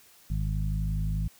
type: harmonic tone with a mistuned harmonic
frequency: 52 Hz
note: G#1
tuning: 3 cents sharp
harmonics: 1 / 2 / 3 / 4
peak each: -28 / -33 / -32 / -42 dBFS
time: 0.3-1.28 s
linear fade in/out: 5 ms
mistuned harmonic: 1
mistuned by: -22 cents
effects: white hiss -57 dBFS RMS until 1.39 s